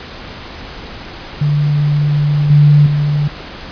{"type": "tone with level steps", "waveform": "sine", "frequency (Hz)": 146.83, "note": "D3", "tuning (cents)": 0, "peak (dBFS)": [-10, -4, -11], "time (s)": [1.41, 3.28], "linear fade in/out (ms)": 5, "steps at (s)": [2.5, 2.86], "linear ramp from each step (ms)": 5, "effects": ["pink hiss -30 dBFS RMS until 3.71 s", "resampled to 11025 Hz"]}